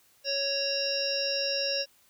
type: harmonic tone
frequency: 554.4 Hz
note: C#5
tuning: in tune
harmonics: 1 / 3 / 5 / 7 / 9 / 10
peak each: -32 / -41 / -35 / -41 / -36 / -30 dBFS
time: 0.24-1.86 s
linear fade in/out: 50 ms
effects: white hiss -63 dBFS RMS until 2.09 s